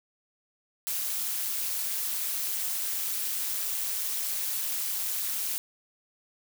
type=noise with amplitude modulation; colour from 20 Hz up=blue; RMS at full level=-28 dBFS; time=0.87-5.58 s; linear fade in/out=0 ms; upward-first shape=sine; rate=202 Hz; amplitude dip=65%; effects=none